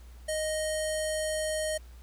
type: tone with low-pass filter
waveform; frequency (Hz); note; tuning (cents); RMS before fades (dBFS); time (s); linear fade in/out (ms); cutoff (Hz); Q
square; 622.3; D#5; 0; -31; 0.28-1.78; 10; 9600; 3.9
effects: added 60 Hz sine -46 dBFS peak until 2.02 s + pink hiss -60 dBFS RMS until 2.02 s